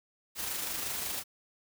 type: noise with amplitude modulation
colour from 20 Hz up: white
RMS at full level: -34 dBFS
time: 0.35-1.24 s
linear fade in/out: 50 ms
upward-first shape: sine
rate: 25.5 Hz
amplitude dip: 35%
effects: none